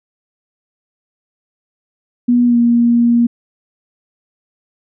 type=tone with pitch glide; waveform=sine; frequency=242.7 to 236.6 Hz; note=B3 to A#3; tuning=-30 to +26 cents; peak=-8 dBFS; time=2.28-3.27 s; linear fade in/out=10 ms; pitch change=-44 cents; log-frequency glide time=2.46-2.57 s; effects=none